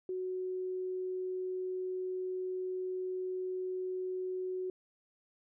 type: tone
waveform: sine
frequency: 370 Hz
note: F#4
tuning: in tune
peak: -34 dBFS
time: 0.09-4.7 s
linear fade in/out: 2 ms
effects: none